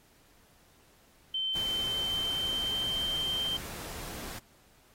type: tone with pitch glide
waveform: sine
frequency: 3093 to 3134 Hz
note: G7 to G7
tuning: -24 to -1 cents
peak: -29 dBFS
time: 1.34-3.57 s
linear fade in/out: 5 ms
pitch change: +23 cents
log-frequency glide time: 1.66-3.19 s
type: noise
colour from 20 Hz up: pink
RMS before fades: -42 dBFS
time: 1.55-4.39 s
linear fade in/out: 5 ms
effects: pink hiss -63 dBFS RMS until 4.94 s + AAC 48 kbps